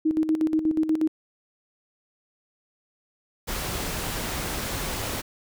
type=tone with tremolo; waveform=sine; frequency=314.6 Hz; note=D#4; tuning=19 cents sharp; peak=-18 dBFS; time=0.05-1.08 s; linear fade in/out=10 ms; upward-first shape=square; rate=8.3 Hz; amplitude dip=65%
type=noise; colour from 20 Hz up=pink; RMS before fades=-30 dBFS; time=3.47-5.22 s; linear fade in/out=20 ms
effects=none